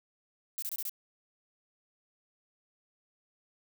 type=noise bursts; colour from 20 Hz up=violet; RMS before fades=-36 dBFS; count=5; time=0.58-0.895 s; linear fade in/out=0 ms; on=43 ms; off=25 ms; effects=none